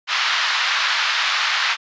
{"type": "band-pass noise", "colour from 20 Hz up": "pink", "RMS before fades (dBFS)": -20, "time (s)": [0.07, 1.77], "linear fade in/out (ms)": 50, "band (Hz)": [1100, 4700], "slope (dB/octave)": 24, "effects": ["resampled to 16000 Hz"]}